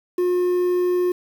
triangle tone, 358.7 Hz, F4, 46 cents sharp, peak -15 dBFS, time 0.18-1.12 s, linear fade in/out 5 ms, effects 7-bit

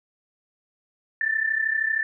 sine tone pair together, 1763 / 1795.9 Hz, A6 / A6, +3 / +35 cents, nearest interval unison, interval 32 cents, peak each -23 / -26 dBFS, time 1.21-2.03 s, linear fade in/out 2 ms, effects none

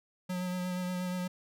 square tone with vibrato, 181.3 Hz, F#3, 35 cents flat, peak -33 dBFS, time 0.29-1.28 s, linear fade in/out 10 ms, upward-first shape sine, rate 8.4 Hz, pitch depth 18 cents each way, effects none

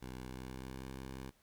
10% pulse tone with pitch glide, 63.4 to 65.75 Hz, B1 to C2, +46 to +9 cents, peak -36 dBFS, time 0.01-1.31 s, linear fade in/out 20 ms, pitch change +63 cents, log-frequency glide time 0.19-0.88 s, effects pink hiss -71 dBFS RMS until 1.42 s

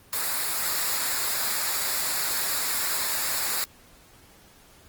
white noise with comb filter, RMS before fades -27 dBFS, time 0.13-3.64 s, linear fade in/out 0 ms, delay 0.33 ms, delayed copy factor -0.6, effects pink hiss -54 dBFS RMS until 4.88 s + Opus 24 kbps

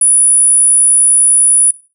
sine tone, 9830 Hz, D#9, 22 cents flat, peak -5 dBFS, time 0.01-1.71 s, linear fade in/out 5 ms, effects noise-tail reverb RT60 0.3 s tail -20 dB re dry

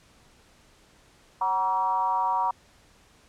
sine tone with frequency modulation, 948 Hz, A#5, 29 cents sharp, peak -22 dBFS, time 1.41-2.51 s, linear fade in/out 5 ms, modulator 200 Hz, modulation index 0.84, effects pink hiss -58 dBFS RMS until 3.28 s + low-pass 9000 Hz 12 dB/octave

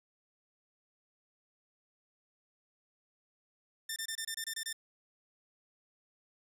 10% pulse tone bursts, 1794 Hz, A6, 33 cents sharp, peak -27 dBFS, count 9, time 3.89-4.729 s, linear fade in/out 5 ms, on 71 ms, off 25 ms, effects none

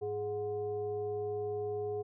sine tone with frequency modulation, 417.9 Hz, G#4, 11 cents sharp, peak -33 dBFS, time 0.01-2.03 s, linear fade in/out 20 ms, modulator 313 Hz, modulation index 0.55, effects none

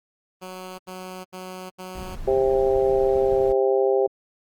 10% pulse tone bursts, 185 Hz, F#3, in tune, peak -26 dBFS, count 4, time 0.41-2.161 s, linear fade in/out 20 ms, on 380 ms, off 77 ms
brown noise, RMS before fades -35 dBFS, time 1.95-3.52 s, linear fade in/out 0 ms
harmonic tone, 132.4 Hz, C3, 21 cents sharp, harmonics 3 / 4 / 5 / 6, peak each -19 / -22 / -29 / -29 dBFS, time 2.27-4.07 s, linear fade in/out 10 ms
effects Opus 24 kbps

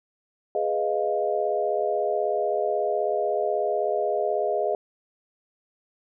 sine chord, F half-diminished seventh, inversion first, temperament equal, 415.3 / 493.9 / 622.3 / 698.5 Hz, Ab4 / Cb5 / Eb5 / F5, 0 / 0 / 0 / 0 cents, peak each -27 / -31 / -26 / -28 dBFS, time 0.55-4.75 s, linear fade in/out 2 ms, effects none

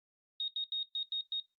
sine tone bursts at uneven times, 3729 Hz, A#7, in tune, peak -32 dBFS, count 6, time 0.4-0.48 / 0.56-0.64 / 0.72-0.83 / 0.95-1.03 / 1.12-1.21 / 1.32-1.4 s, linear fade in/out 2 ms, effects noise-tail reverb RT60 0.2 s tail -20 dB re dry + Opus 48 kbps

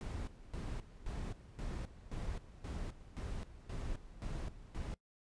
brown noise with tremolo, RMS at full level -41 dBFS, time 0.01-4.94 s, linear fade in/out 0 ms, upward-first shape square, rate 1.9 Hz, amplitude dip 80%, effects noise-tail reverb RT60 0.1 s tail -21 dB re dry + resampled to 22050 Hz

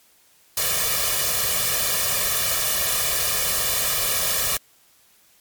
white noise with comb filter, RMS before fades -22 dBFS, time 0.57-4.57 s, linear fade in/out 2 ms, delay 1.7 ms, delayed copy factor +0.9, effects white hiss -57 dBFS RMS until 5.4 s + MP3 96 kbps

